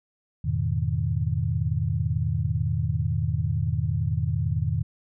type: tone cluster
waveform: sine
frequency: 84.8 / 105.1 / 123 / 154.3 Hz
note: E2 / G#2 / B2 / D#3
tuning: +50 / +21 / -7 / -14 cents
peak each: -28 dBFS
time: 0.44-4.83 s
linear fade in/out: 10 ms
effects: none